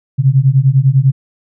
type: beating tone pair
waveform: sine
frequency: 129.3 / 139.3 Hz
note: C3 / C#3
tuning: -20 / +9 cents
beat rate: 10 Hz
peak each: -10 dBFS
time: 0.18-1.12 s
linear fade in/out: 20 ms
effects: none